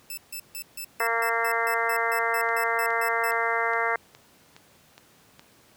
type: tone bursts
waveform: 5% pulse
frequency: 2637 Hz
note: E7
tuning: in tune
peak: -24 dBFS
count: 15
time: 0.1-3.31 s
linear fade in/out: 2 ms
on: 74 ms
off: 150 ms
type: harmonic tone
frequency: 230 Hz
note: A#3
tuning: 23 cents flat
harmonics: 2 / 3 / 4 / 5 / 6 / 7 / 8 / 9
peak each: -31 / -31 / -31 / -31 / -31 / -31 / -31 / -31 dBFS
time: 1-3.96 s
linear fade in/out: 2 ms
type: click train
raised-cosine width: 0.2 ms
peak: -28 dBFS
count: 8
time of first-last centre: 2.49-5.395 s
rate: 2.41 Hz
effects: pink hiss -57 dBFS RMS until 5.76 s + high-pass 100 Hz 12 dB/octave